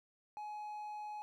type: tone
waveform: triangle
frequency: 842 Hz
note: G#5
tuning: 24 cents sharp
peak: -40 dBFS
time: 0.37-1.22 s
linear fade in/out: 0 ms
effects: none